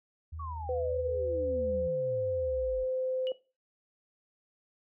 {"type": "tone", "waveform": "sine", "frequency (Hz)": 79.8, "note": "D#2", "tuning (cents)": 44, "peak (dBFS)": -38, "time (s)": [0.32, 1.88], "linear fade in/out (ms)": 10}
{"type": "exponential sweep", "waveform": "sine", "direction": "down", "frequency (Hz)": [1158, 47.34], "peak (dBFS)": -39, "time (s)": [0.39, 2.84], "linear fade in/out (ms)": 10}
{"type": "tone with pitch glide", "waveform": "sine", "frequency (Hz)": [503, 515.9], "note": ["B4", "C5"], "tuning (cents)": [32, -24], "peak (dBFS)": -29, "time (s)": [0.69, 3.32], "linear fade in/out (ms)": 2, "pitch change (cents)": 44, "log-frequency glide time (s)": [1.13, 1.98]}
{"type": "tone with exponential decay", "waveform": "sine", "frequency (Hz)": 2930, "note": "F#7", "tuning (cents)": -18, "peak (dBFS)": -36, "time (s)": [3.27, 3.39], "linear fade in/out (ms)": 0, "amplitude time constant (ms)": 24}
{"effects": ["noise-tail reverb RT60 0.3 s tail -17 dB re dry"]}